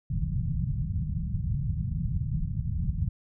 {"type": "low-pass noise", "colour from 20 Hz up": "white", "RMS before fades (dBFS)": -29, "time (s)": [0.1, 3.09], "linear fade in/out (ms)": 5, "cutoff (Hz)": 170, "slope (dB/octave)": 48, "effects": []}